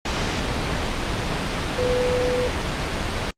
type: tone in noise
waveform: sine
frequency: 497.9 Hz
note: B4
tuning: 14 cents sharp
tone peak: -20 dBFS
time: 1.78-2.48 s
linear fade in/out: 5 ms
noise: pink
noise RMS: -24 dBFS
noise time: 0.05-3.31 s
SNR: +1 dB
effects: low-pass 5000 Hz 12 dB/octave + Opus 48 kbps